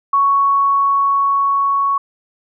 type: tone with level ramp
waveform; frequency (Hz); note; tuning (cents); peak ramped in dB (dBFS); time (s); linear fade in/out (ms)
sine; 1112; C#6; +5; -10 to -13; 0.13-1.98; 5
effects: none